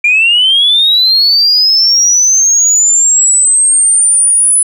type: linear sweep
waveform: sine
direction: up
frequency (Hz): 2368 to 10060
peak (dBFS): -4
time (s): 0.04-4.63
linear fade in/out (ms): 5
effects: tanh soft clip ceiling -1 dBFS